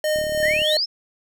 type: tone with tremolo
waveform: square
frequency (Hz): 613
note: D#5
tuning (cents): -26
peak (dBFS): -19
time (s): 0.04-0.77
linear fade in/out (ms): 2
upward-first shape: sine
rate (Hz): 3.1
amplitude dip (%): 40
type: click train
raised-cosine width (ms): 3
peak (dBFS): -24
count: 18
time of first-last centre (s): 0.16-0.618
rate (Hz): 37.1
type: exponential sweep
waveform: sine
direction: up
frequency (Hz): 1725 to 5430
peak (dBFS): -19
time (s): 0.42-0.86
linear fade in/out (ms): 20
effects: none